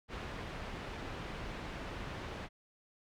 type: low-pass noise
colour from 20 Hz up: pink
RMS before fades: -43 dBFS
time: 0.08-2.49 s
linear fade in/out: 50 ms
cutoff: 2900 Hz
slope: 12 dB/octave
effects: none